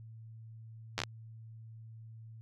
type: slowing click train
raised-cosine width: 0.2 ms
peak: -15 dBFS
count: 5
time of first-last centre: 0.98-1.036 s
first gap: 10 ms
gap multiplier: 1.23
effects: added 112 Hz sine -47 dBFS peak until 2.41 s + MP3 64 kbps